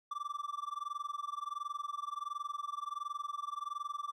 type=tone with amplitude modulation; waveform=triangle; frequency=1170 Hz; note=D6; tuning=7 cents flat; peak=-32 dBFS; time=0.11-4.12 s; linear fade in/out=5 ms; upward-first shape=sine; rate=21.4 Hz; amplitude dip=95%; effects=none